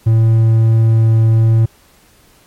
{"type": "tone", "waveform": "triangle", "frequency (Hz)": 112.4, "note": "A2", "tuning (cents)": 37, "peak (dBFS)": -5, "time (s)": [0.06, 1.66], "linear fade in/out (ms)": 10, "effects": ["pink hiss -49 dBFS RMS until 2.46 s", "MP3 64 kbps"]}